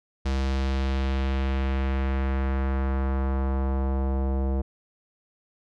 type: tone with low-pass filter sweep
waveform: square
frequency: 66.8 Hz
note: C2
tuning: 36 cents sharp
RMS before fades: -25 dBFS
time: 0.25-4.62 s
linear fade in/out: 10 ms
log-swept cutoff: 5400 to 630 Hz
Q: 1.2
effects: none